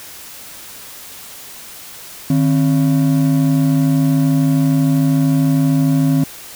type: ring-modulated tone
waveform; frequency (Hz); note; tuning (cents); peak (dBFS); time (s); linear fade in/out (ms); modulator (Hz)
triangle; 209.6; G#3; +16; -6; 2.3-6.24; 2; 56.5
effects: white hiss -35 dBFS RMS until 6.55 s